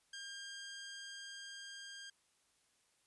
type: tone with level ramp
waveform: 15% pulse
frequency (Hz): 1604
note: G6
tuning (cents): +39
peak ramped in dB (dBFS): -39 to -42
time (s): 0.13-2.1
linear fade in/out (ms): 5
effects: white hiss -75 dBFS RMS until 3.06 s + resampled to 24000 Hz